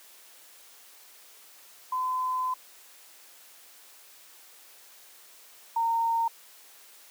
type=tone pair in turn; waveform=sine; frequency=1019 / 918.3 Hz; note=C6 / A#5; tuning=-46 / -26 cents; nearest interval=major second; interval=180 cents; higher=first; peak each=-26 / -23 dBFS; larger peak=second; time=1.92-2.54 / 5.76-6.28 s; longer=first; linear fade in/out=5 ms; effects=white hiss -53 dBFS RMS until 7.1 s + high-pass 400 Hz 12 dB/octave